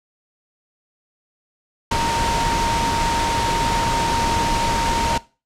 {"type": "tone in noise", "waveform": "sine", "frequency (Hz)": 926, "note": "A#5", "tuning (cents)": -12, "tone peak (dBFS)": -21, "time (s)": [1.91, 5.18], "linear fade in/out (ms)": 5, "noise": "pink", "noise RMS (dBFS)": -22, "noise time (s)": [1.91, 5.18], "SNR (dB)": -2, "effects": ["noise-tail reverb RT60 0.3 s tail -19 dB re dry", "low-pass 7000 Hz 12 dB/octave"]}